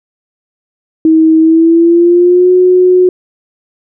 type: tone with pitch glide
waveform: sine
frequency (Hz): 319.5 to 364.9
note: D#4 to F#4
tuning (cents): +46 to -24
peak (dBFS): -3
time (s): 1.05-3.09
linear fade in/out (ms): 2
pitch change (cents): +230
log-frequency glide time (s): 1.4-2.51
effects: none